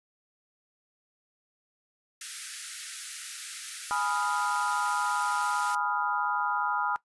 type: high-pass noise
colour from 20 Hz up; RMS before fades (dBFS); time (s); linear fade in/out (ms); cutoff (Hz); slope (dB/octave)
white; -38; 2.21-5.75; 2; 1300; 96
type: chord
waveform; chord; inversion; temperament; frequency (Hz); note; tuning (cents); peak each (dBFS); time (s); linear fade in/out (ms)
sine; F half-diminished seventh; first; equal; 830.6 / 987.8 / 1244.5 / 1396.9; Ab5 / Cb6 / Eb6 / F6; 0 / 0 / 0 / 0; -32; 3.91-6.96; 0
effects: noise-tail reverb RT60 0.1 s tail -18 dB re dry + resampled to 24000 Hz